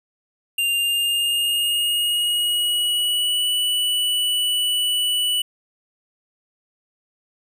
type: tone with pitch glide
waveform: square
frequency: 2794 to 2960 Hz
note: F7 to F#7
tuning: 0 to 0 cents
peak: -19 dBFS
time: 0.58-5.42 s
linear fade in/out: 5 ms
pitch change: +100 cents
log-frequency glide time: 0.7-3.52 s
effects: none